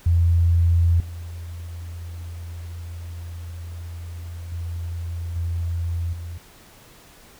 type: tone with level steps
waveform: sine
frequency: 85 Hz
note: F2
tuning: 46 cents flat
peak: -14 / -31 / -26 / -22 / -30 dBFS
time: 0.06-6.38 s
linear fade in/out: 5 ms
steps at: 1 / 4.52 / 5.36 / 6.13 s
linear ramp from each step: 2 ms
effects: pink hiss -49 dBFS RMS until 7.39 s